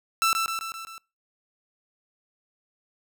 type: tone with echo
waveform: sawtooth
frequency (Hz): 1332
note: E6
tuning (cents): +18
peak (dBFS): -16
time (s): 0.22-0.33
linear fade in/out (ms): 0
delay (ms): 130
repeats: 5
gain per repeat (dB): -4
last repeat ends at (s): 0.98
effects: noise-tail reverb RT60 0.3 s tail -25 dB re dry